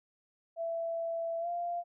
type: tone with pitch glide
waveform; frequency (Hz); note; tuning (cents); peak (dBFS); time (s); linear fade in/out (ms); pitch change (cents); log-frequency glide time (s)
sine; 666 to 694.3; E5 to F5; +18 to -10; -32; 0.56-1.84; 50; +72; 1.4-1.48
effects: none